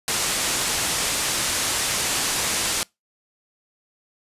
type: low-pass noise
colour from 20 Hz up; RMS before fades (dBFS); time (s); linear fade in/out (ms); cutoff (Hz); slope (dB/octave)
white; -24; 0.08-2.83; 0; 10000; 24
effects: noise-tail reverb RT60 0.2 s tail -25 dB re dry + resampled to 32000 Hz